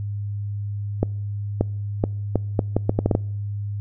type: accelerating click train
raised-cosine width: 2 ms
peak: -5 dBFS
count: 11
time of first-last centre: 1.03-3.151 s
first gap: 580 ms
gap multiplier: 0.74
effects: noise-tail reverb RT60 0.8 s tail -26 dB re dry + added 102 Hz sine -25 dBFS peak until 3.8 s